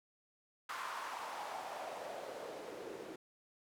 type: noise with band-pass filter sweep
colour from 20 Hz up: white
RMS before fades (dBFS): -45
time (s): 0.69-3.16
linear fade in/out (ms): 5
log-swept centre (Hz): 1200 to 370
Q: 3
effects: none